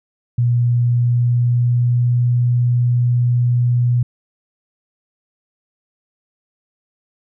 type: tone with pitch glide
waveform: sine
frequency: 120.5 to 121.83 Hz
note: B2 to B2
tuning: -42 to -23 cents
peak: -12 dBFS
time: 0.38-4.03 s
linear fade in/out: 5 ms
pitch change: +19 cents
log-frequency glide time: 0.67-2.21 s
effects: none